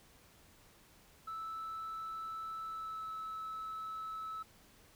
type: tone with pitch glide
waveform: sine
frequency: 1314 to 1301.9 Hz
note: E6 to E6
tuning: -6 to -22 cents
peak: -38 dBFS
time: 1.27-4.43 s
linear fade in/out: 10 ms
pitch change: -16 cents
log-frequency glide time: 2.64-3.08 s
effects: tanh soft clip ceiling -38 dBFS + pink hiss -63 dBFS RMS until 4.95 s